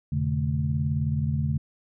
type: tone cluster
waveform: sine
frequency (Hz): 84.7 / 124.8 / 143.6 / 217.4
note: E2 / B2 / D3 / A3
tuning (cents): +48 / +19 / -39 / -21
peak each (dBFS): -29 / -32 / -25 / -32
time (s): 0.12-1.58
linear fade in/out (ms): 5
effects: none